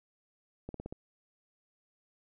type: slowing click train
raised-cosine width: 2 ms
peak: -27 dBFS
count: 5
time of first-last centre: 0.69-0.925 s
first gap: 53 ms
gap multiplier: 1.07
effects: none